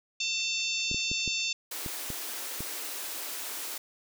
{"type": "harmonic tone", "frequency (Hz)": 895, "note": "A5", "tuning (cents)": 29, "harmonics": [3, 4, 5, 6, 7, 8], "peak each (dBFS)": [-32, -34, -36, -38, -39, -40], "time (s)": [0.2, 1.53], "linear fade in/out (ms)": 5}
{"type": "clicks", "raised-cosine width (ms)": 3, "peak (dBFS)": -24, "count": 7, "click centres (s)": [0.914, 0.945, 1.115, 1.277, 1.862, 2.103, 2.606]}
{"type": "high-pass noise", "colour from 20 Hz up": "white", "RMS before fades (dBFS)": -37, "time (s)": [1.71, 3.78], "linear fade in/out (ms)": 5, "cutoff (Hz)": 260, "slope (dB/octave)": 96}
{"effects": []}